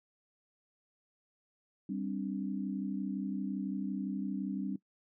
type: chord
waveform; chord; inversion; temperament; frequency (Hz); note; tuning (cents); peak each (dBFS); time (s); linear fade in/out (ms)
sine; G suspended fourth; none; equal; 196 / 261.6 / 293.7; G3 / C4 / D4; 0 / 0 / 0; -36 / -39 / -39; 1.89-4.76; 5
effects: noise-tail reverb RT60 0.1 s tail -19 dB re dry